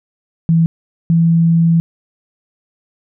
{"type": "tone pair in turn", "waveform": "sine", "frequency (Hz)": [164.81, 166.34], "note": ["E3", "E3"], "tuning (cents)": [0, 16], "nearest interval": "unison", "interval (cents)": 16, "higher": "second", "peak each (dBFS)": -8, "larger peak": "neither", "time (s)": [[0.49, 0.66], [1.1, 1.8]], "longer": "second", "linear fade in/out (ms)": 0, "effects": []}